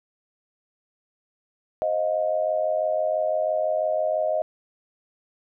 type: tone cluster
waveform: sine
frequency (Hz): 522 / 625 / 711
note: C5 / D#5 / F5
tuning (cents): -4 / +8 / +31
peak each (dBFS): -31 / -22 / -29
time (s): 1.82-4.42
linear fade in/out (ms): 0
effects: none